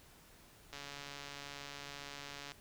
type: click train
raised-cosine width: 0.2 ms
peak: -29 dBFS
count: 255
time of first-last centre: 0.73-2.519 s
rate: 142 Hz
effects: pink hiss -61 dBFS RMS until 2.6 s